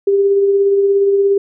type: tone with tremolo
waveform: sine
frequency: 397.4 Hz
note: G4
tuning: 24 cents sharp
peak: -8 dBFS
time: 0.07-1.38 s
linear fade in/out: 5 ms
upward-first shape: sine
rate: 17 Hz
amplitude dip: 30%
effects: none